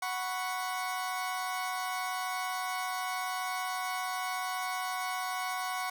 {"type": "chord", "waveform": "30% pulse", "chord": "F# suspended fourth", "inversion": "none", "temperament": "equal", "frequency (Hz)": [740, 987.8, 1108.7], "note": ["F#5", "B5", "C#6"], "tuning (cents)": [0, 0, 0], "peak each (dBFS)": [-33, -38, -34], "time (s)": [0.02, 5.9], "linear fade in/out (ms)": 5, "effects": []}